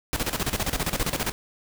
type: noise with tremolo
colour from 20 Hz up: pink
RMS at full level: -25 dBFS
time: 0.13-1.32 s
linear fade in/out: 0 ms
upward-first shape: square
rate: 15 Hz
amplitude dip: 75%
effects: none